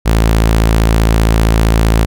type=tone; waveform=sawtooth; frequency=55.3 Hz; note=A1; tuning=9 cents sharp; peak=-4 dBFS; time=0.05-2.06 s; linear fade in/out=20 ms; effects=none